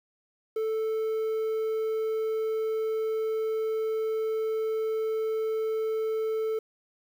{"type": "tone with quantisation", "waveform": "triangle", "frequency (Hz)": 440, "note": "A4", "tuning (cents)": 0, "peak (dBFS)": -24, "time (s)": [0.56, 6.59], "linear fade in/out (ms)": 5, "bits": 9, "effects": []}